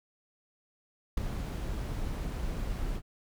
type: noise with ADSR envelope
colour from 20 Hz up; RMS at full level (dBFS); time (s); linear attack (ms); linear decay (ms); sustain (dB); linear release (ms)
brown; -26; 1.17-3.02; 6; 6; -8; 65
effects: none